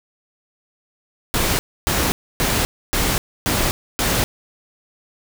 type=noise bursts; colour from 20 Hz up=pink; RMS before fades=-19 dBFS; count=6; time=1.34-4.24 s; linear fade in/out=0 ms; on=250 ms; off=280 ms; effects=none